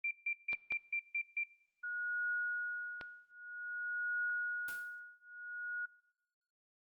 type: tone bursts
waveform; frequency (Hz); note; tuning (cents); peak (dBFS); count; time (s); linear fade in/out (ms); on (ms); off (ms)
sine; 2363; D7; +10; -33; 7; 0.04-1.437; 5; 71; 150
type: clicks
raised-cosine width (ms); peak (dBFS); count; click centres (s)
0.3; -28; 3; 0.531 / 0.722 / 3.012
type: tone with tremolo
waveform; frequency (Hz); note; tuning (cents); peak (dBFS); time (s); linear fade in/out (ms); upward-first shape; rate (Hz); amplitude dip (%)
sine; 1449; F#6; -37; -33; 1.83-5.86; 10; triangle; 0.52; 100
type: noise with exponential decay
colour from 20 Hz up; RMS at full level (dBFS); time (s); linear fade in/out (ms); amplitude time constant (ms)
white; -47; 4.68-5; 2; 68
effects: noise-tail reverb RT60 0.9 s tail -22 dB re dry + Opus 48 kbps

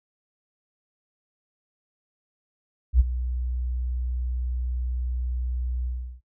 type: tone with ADSR envelope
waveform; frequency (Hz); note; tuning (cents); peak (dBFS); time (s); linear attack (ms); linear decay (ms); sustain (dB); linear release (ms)
sine; 61.8; B1; +2; -11; 2.93-6.21; 69; 23; -14; 360
effects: noise-tail reverb RT60 0.1 s tail -21 dB re dry

